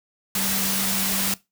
sine tone in noise, 193.8 Hz, G3, 20 cents flat, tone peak -30 dBFS, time 0.35-1.34 s, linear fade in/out 2 ms, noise white, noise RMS -24 dBFS, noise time 0.35-1.34 s, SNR -9 dB, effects noise-tail reverb RT60 0.2 s tail -19 dB re dry

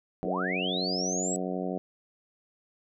harmonic tone, 92 Hz, F#2, 9 cents flat, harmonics 2 / 3 / 4 / 5 / 6 / 7 / 8, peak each -34 / -36 / -37 / -38 / -39 / -39 / -40 dBFS, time 0.23-1.78 s, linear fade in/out 0 ms
sine linear sweep, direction up, 233.1 to 7902 Hz, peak -30 dBFS, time 0.25-1.36 s, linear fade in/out 0 ms
effects none

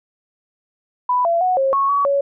sine tone with pitch steps, 992 / 678 / 736 / 538 / 1101 / 1131 / 560 Hz, B5 / E5 / F#5 / C5 / C#6 / C#6 / C#5, +7 / +49 / -9 / +48 / -12 / +34 / +18 cents, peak -14 dBFS, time 1.09-2.21 s, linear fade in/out 5 ms, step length 160 ms, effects none

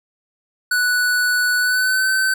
square tone with pitch glide, 1480 to 1533.1 Hz, F#6 to G6, 0 to -39 cents, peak -16 dBFS, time 0.71-2.34 s, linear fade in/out 5 ms, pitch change +61 cents, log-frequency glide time 1.58-2.09 s, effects none

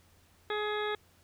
harmonic tone, 420.7 Hz, G#4, 22 cents sharp, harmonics 1 / 2 / 3 / 4 / 5 / 6 / 8 / 9, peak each -33 / -39 / -39 / -39 / -43 / -50 / -43 / -45 dBFS, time 0.5-0.95 s, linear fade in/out 2 ms, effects added 86 Hz sine -65 dBFS peak until 1.23 s + pink hiss -65 dBFS RMS until 1.23 s

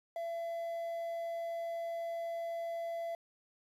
triangle tone with quantisation, 673 Hz, E5, 36 cents sharp, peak -34 dBFS, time 0.16-3.15 s, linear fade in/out 2 ms, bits 10, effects resampled to 32000 Hz

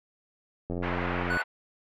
click train, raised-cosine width 2 ms, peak -20 dBFS, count 60, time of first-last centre 0.7-1.37 s, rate 88.1 Hz
pink band-pass noise, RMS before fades -34 dBFS, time 0.82-1.44 s, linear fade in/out 20 ms, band 650 to 2300 Hz, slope 24 dB/octave
triangle tone, 1480 Hz, F#6, in tune, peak -25 dBFS, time 1.3-1.42 s, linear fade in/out 5 ms
effects none

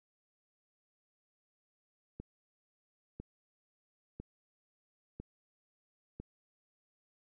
click train, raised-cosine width 3 ms, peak -30 dBFS, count 5, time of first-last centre 2.2-6.2 s, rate 1 Hz, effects none

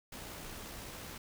pink noise with amplitude modulation, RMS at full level -45 dBFS, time 0.12-1.18 s, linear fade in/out 5 ms, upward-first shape sine, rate 61.7 Hz, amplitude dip 25%, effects none

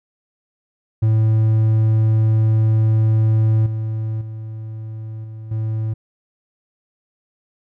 triangle tone with level steps, 110 Hz, A2, in tune, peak -10 / -18 / -25 / -28 / -17 dBFS, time 1.02-5.94 s, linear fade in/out 10 ms, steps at 3.66 / 4.21 / 5.24 / 5.51 s, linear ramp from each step 5 ms, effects none

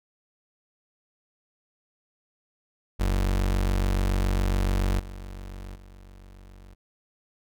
35% pulse tone with level steps, 47.11 Hz, F#1, 32 cents sharp, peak -20 / -35 / -44 dBFS, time 2.99-6.75 s, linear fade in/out 20 ms, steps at 4.99 / 5.75 s, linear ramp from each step 5 ms, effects none

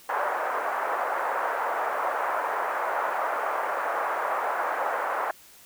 pink band-pass noise, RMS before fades -28 dBFS, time 0.09-5.31 s, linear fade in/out 2 ms, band 600 to 1500 Hz, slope 24 dB/octave, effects white hiss -52 dBFS RMS until 5.65 s

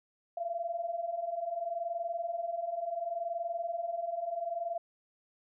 sine tone pair together, 665.3 / 686 Hz, E5 / F5, +16 / -31 cents, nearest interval minor second, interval 53 cents, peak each -38 / -34 dBFS, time 0.37-4.78 s, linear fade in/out 5 ms, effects none

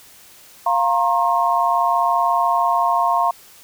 sine chord, F suspended fourth, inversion none, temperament equal with one note detuned, 698.5 / 932.3 / 1072.8 Hz, F5 / Bb5 / C6, 0 / 0 / +43 cents, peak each -19 dBFS, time 0.66-3.31 s, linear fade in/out 5 ms, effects white hiss -46 dBFS RMS until 3.63 s

